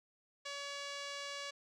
5% pulse tone with low-pass filter, 566 Hz, C#5, 36 cents sharp, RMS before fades -44 dBFS, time 0.45-1.51 s, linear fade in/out 10 ms, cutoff 6700 Hz, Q 0.52, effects none

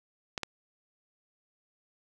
clicks, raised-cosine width 0.2 ms, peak -15 dBFS, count 2, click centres 0.378 / 0.433 s, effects 8-bit

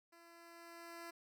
10% pulse tone with level ramp, 338.1 Hz, E4, 44 cents sharp, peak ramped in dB -53 to -39 dBFS, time 0.12-1.11 s, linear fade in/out 10 ms, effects none

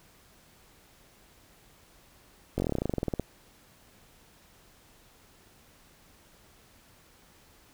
slowing click train, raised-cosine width 2 ms, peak -15 dBFS, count 18, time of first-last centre 2.58-3.197 s, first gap 20 ms, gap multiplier 1.07, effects pink hiss -59 dBFS RMS until 7.73 s

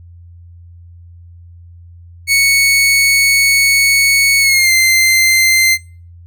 sawtooth tone with pitch glide, 2217 to 2081 Hz, C#7 to C7, 0 to -10 cents, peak -5 dBFS, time 2.27-5.78 s, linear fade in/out 50 ms, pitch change -110 cents, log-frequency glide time 4.4-4.73 s, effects noise-tail reverb RT60 0.4 s tail -24 dB re dry + added 86 Hz sine -35 dBFS peak until 6.26 s

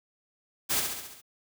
white noise with echo, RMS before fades -27 dBFS, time 0.69-0.81 s, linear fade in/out 20 ms, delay 68 ms, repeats 6, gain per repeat -4 dB, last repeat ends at 1.218 s, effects none

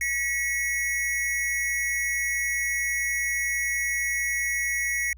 square tone pair together, 1930.8 / 2200 Hz, B6 / C#7, -40 / -14 cents, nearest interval major second, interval 226 cents, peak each -28 dBFS, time 0.01-5.13 s, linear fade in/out 2 ms, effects added 60 Hz sine -44 dBFS peak until 5.17 s

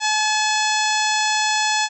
harmonic tone, 857 Hz, A5, 46 cents flat, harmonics 1 / 2 / 3 / 4 / 5 / 6 / 7 / 8 / 9, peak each -21 / -24 / -26 / -27 / -28 / -29 / -29 / -30 / -31 dBFS, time 0-1.89 s, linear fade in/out 50 ms, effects none

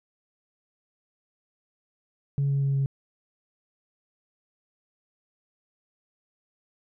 sine tone with pitch steps, 140 / 139.03 / 138.07 / 137.12 Hz, C#3 / C#3 / C#3 / C#3, +18 / +5 / -7 / -18 cents, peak -20 dBFS, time 2.38-2.86 s, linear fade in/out 0 ms, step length 120 ms, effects tanh soft clip ceiling -19 dBFS

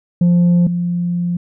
sine tone pair in turn, 174.61 / 174.61 Hz, F3 / F3, 0 / 0 cents, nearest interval unison, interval 0 cents, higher neither, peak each -6 / -15 dBFS, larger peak first, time 0.21-0.67 / 0.67-1.37 s, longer second, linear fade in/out 5 ms, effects tanh soft clip ceiling -8 dBFS

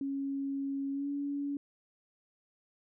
sine tone with pitch glide, 275.6 to 283.8 Hz, C#4 to C#4, -10 to +41 cents, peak -32 dBFS, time 0.01-1.57 s, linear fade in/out 2 ms, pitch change +51 cents, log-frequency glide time 0.92-1.08 s, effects none

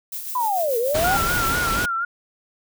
violet noise with tremolo, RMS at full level -29 dBFS, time 0.12-1.56 s, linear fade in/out 5 ms, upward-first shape sine, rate 6.8 Hz, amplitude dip 45%
sine linear two-way sweep, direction down then up, 1028 to 447.2 to 813 Hz, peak -19 dBFS, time 0.35-1.17 s, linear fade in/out 5 ms, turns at 0.78 s
pink noise, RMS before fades -25 dBFS, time 0.94-1.86 s, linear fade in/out 10 ms
sine tone with vibrato, 1394 Hz, F6, 4 cents flat, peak -21 dBFS, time 1.04-2.05 s, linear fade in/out 5 ms, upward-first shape sine, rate 4.1 Hz, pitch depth 74 cents each way
effects none

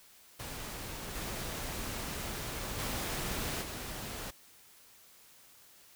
pink noise with level steps, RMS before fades -42 / -39 / -36 / -41 dBFS, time 0.39-4.31 s, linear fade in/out 10 ms, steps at 1.14 / 2.78 / 3.61 s, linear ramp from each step 20 ms, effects white hiss -59 dBFS RMS until 5.95 s

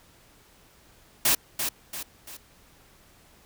white noise with echo, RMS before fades -21 dBFS, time 1.25-1.35 s, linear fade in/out 5 ms, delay 340 ms, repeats 3, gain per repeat -7 dB, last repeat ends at 2.37 s, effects pink hiss -57 dBFS RMS until 3.45 s

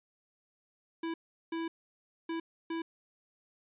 square tone bursts at uneven times, 329.6 Hz, E4, in tune, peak -34 dBFS, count 4, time 1.03-1.14 / 1.52-1.68 / 2.29-2.4 / 2.7-2.82 s, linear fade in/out 5 ms, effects resampled to 8000 Hz

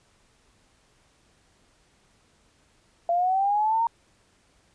sine linear sweep, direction up, 678 to 932.3 Hz, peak -20 dBFS, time 3.09-3.87 s, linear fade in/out 2 ms, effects pink hiss -63 dBFS RMS until 4.74 s + resampled to 22050 Hz

